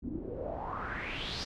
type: noise with low-pass filter sweep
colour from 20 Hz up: pink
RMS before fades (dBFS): -38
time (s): 0.02-1.45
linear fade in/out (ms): 20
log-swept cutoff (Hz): 230 to 5200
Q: 5.3
effects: none